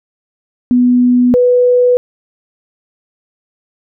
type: tone pair in turn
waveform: sine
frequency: 246.9 / 493.8 Hz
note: B3 / B4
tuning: 0 / 0 cents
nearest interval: octave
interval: 1200 cents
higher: second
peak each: -6 dBFS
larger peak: neither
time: 0.71-1.34 / 1.34-1.97 s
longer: neither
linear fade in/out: 0 ms
effects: none